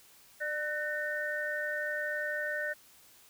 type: tone cluster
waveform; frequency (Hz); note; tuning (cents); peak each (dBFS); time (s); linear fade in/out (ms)
sine; 598 / 1502 / 1823; D5 / F#6 / A#6; +31 / +26 / -39; -37 / -36 / -35; 0.4-2.74; 20
effects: white hiss -59 dBFS RMS until 3.29 s